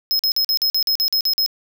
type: tone bursts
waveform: square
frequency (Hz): 5140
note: E8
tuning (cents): -45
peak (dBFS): -16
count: 11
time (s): 0.11-1.462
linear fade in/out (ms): 0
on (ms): 82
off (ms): 45
effects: none